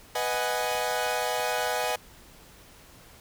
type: chord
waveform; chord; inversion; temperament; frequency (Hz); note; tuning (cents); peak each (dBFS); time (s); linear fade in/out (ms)
sawtooth; G# minor seventh; first; equal; 493.9 / 622.3 / 740 / 830.6; B4 / D#5 / F#5 / G#5; 0 / 0 / 0 / 0; -28; 0.15-1.96; 5
type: clicks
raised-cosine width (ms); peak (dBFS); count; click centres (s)
1; -33; 10; 0.344 / 0.61 / 0.644 / 0.716 / 0.752 / 1.065 / 1.398 / 1.585 / 1.841 / 1.903
effects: pink hiss -52 dBFS RMS until 3.2 s